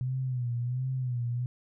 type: tone with vibrato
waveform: sine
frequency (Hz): 125.1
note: B2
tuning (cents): +23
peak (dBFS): -28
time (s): 0.01-1.46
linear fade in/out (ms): 0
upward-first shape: sine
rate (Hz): 1.4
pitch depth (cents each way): 81
effects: none